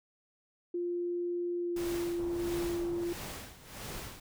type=tone with pitch glide; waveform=sine; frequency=349.8 to 344.6 Hz; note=F4 to F4; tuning=+3 to -23 cents; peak=-31 dBFS; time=0.74-3.13 s; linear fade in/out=5 ms; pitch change=-26 cents; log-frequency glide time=1.59-1.86 s
type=noise with tremolo; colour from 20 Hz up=pink; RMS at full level=-41 dBFS; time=1.76-4.2 s; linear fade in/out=5 ms; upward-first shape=sine; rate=1.5 Hz; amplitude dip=80%
type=low-pass noise; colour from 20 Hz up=pink; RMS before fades=-45 dBFS; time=2.18-3.05 s; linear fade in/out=10 ms; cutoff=1100 Hz; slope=24 dB/octave
effects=none